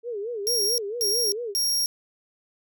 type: tone with vibrato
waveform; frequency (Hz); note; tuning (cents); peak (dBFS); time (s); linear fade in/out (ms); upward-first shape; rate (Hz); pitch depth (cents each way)
sine; 440; A4; 0; -28; 0.03-1.55; 50; sine; 4.5; 180
type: tone bursts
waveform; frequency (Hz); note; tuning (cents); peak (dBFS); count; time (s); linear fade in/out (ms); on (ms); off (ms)
sawtooth; 5588; F8; 0; -19; 3; 0.47-1.86; 0; 310; 230
effects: none